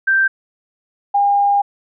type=tone pair in turn; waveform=sine; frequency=1568 / 807.4 Hz; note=G6 / G#5; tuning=0 / -49 cents; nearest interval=major seventh; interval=1149 cents; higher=first; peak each=-11 dBFS; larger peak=neither; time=0.07-0.28 / 1.14-1.62 s; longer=second; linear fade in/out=10 ms; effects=none